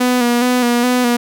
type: tone with vibrato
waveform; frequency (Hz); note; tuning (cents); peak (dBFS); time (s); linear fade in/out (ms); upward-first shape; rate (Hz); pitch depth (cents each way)
sawtooth; 244.5; B3; -17; -8; 0-1.17; 10; square; 2.4; 33
effects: none